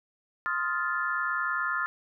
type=chord; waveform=sine; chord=F dominant seventh; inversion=second; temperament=just; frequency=1047.7 / 1257.2 / 1396.9 / 1746.1 Hz; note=C6 / Eb6 / F6 / A6; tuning=+2 / +18 / 0 / -14 cents; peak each=-35 / -33 / -30 / -32 dBFS; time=0.46-1.86 s; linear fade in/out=0 ms; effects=none